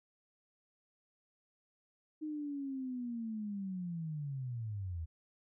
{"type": "linear sweep", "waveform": "sine", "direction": "down", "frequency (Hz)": [311.1, 77.78], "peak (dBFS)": -37, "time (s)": [2.21, 5.06], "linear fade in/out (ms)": 20, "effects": []}